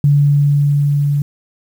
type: tone with level ramp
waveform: sine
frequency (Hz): 143.9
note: D3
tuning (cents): -35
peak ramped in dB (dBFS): -7 to -12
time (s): 0.04-1.22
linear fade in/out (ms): 2
effects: 7-bit